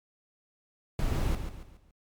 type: noise with echo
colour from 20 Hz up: brown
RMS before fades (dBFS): -28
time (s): 0.99-1.35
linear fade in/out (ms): 2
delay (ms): 140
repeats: 4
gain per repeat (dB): -8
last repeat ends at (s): 1.91
effects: MP3 96 kbps